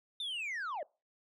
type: linear sweep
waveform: sine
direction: down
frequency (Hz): 3651 to 541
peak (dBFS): -33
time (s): 0.2-0.83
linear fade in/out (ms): 2
effects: noise-tail reverb RT60 0.3 s tail -25 dB re dry + tanh soft clip ceiling -35 dBFS